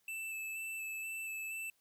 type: tone with vibrato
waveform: square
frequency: 2637 Hz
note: E7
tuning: in tune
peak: -40 dBFS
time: 0.08-1.7 s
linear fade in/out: 2 ms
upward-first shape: square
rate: 2.1 Hz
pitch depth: 12 cents each way
effects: white hiss -75 dBFS RMS until 1.8 s